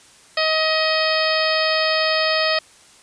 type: harmonic tone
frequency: 631 Hz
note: D#5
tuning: 24 cents sharp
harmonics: 1 / 2 / 3 / 4 / 5 / 6 / 7 / 8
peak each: -21 / -25 / -24 / -26 / -28 / -30 / -25 / -26 dBFS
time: 0.37-2.59 s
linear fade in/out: 5 ms
effects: white hiss -49 dBFS RMS until 3.02 s + resampled to 22050 Hz